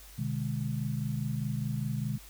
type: chord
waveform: sine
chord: G# diminished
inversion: first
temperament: just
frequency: 124.59 / 149.51 / 207.7 Hz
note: B2 / D3 / G#3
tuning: +16 / +31 / 0 cents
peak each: -33 / -34 / -36 dBFS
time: 0.18-2.18 s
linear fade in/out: 10 ms
effects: added 50 Hz sine -51 dBFS peak until 2.29 s + white hiss -53 dBFS RMS until 2.29 s